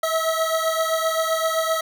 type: beating tone pair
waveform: 25% pulse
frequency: 644 / 651.7 Hz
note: E5 / E5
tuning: -41 / -20 cents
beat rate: 7.7 Hz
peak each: -18 / -21 dBFS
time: 0.03-1.81 s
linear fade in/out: 5 ms
effects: none